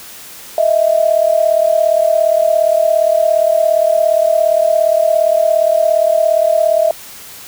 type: tone pair together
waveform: sine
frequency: 628 / 665.3 Hz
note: D#5 / E5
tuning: +16 / +16 cents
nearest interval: minor second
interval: 100 cents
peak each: -12 dBFS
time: 0.58-6.91 s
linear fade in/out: 2 ms
effects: white hiss -34 dBFS RMS until 7.47 s